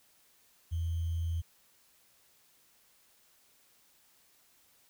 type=tone with sample-and-hold; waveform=sine; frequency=83.4 Hz; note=E2; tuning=21 cents sharp; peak=-30 dBFS; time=0.71-1.42 s; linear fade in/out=20 ms; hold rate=3150 Hz; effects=white hiss -66 dBFS RMS until 4.89 s